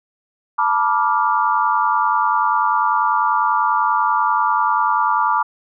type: chord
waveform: sine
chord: B half-diminished seventh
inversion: third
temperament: equal with one note detuned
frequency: 880 / 970.2 / 1174.7 / 1396.9 Hz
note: A5 / B5 / D6 / F6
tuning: 0 / -31 / 0 / 0 cents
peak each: -20 / -19 / -18 / -24 dBFS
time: 0.58-5.43 s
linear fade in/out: 10 ms
effects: none